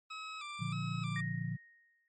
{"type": "tone with vibrato", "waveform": "20% pulse", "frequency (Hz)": 1229, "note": "D#6", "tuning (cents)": -22, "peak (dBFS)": -37, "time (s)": [0.1, 1.21], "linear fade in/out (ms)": 10, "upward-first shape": "square", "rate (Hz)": 1.6, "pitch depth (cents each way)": 71}
{"type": "chord", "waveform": "sine", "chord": "Bb major", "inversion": "none", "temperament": "equal", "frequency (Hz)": [116.54, 146.83, 174.61], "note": ["Bb2", "D3", "F3"], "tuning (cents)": [0, 0, 0], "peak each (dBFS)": -39, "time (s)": [0.59, 1.57], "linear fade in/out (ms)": 20}
{"type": "tone with exponential decay", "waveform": "sine", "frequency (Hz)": 1864.7, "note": "A#6", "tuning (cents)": 0, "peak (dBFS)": -36, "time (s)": [1.16, 2.08], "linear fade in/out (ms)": 1, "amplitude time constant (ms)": 200}
{"effects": ["MP3 32 kbps"]}